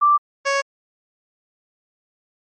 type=tone pair in turn; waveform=sine / 15% pulse; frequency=1174 / 554.1 Hz; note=D6 / C#5; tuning=-1 / -1 cents; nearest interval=octave + minor second; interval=1300 cents; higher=first; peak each=-11 dBFS; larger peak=neither; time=0.01-0.18 / 0.45-0.62 s; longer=neither; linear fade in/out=20 ms; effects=MP3 32 kbps